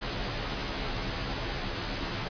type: noise with comb filter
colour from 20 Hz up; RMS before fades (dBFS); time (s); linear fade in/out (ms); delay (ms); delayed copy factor
pink; -33; 0.01-2.29; 20; 13; -0.75
effects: resampled to 11025 Hz